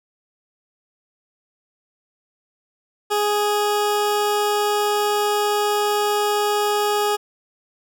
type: tone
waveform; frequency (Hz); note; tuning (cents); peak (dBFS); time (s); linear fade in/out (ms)
20% pulse; 415.3; G#4; 0; -13; 3.1-7.17; 20
effects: none